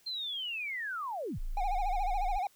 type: linear sweep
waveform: sine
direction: down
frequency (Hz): 4192 to 38.89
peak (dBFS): -34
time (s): 0.06-1.39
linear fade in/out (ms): 10
type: tone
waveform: sine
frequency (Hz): 27.5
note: A0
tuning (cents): 0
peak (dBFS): -32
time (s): 1.38-2.39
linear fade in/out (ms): 20
type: tone with vibrato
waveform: triangle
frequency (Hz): 770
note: G5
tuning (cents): -31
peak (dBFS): -28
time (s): 1.57-2.47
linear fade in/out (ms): 2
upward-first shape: sine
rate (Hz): 14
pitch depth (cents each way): 130
effects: white hiss -65 dBFS RMS until 2.55 s